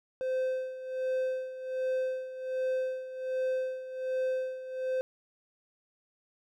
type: tone with tremolo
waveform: triangle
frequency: 517 Hz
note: C5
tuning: 21 cents flat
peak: -25 dBFS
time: 0.21-5.01 s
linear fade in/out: 0 ms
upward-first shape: sine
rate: 1.3 Hz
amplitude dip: 75%
effects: none